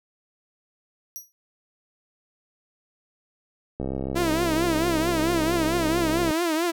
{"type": "tone with exponential decay", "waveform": "20% pulse", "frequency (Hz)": 5790, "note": "F#8", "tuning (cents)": -38, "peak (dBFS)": -25, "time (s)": [1.16, 1.32], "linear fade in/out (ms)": 0, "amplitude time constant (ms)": 34}
{"type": "click train", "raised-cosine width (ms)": 2, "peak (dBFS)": -16, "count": 168, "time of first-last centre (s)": [3.8, 6.308], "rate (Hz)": 66.6}
{"type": "tone with vibrato", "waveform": "sawtooth", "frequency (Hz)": 329.6, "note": "E4", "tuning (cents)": 0, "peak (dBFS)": -18, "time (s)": [4.15, 6.72], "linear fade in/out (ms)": 20, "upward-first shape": "triangle", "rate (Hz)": 4.5, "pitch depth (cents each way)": 140}
{"effects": []}